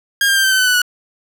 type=tone with pitch steps; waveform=sawtooth; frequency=1619 / 1596.7 / 1574.7 / 1553 / 1531.7 / 1510.6 / 1489.8 / 1469.3 Hz; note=G#6 / G6 / G6 / G6 / G6 / F#6 / F#6 / F#6; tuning=-45 / +31 / +7 / -17 / -41 / +35 / +11 / -13 cents; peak=-8 dBFS; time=0.21-0.818 s; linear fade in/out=2 ms; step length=76 ms; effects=none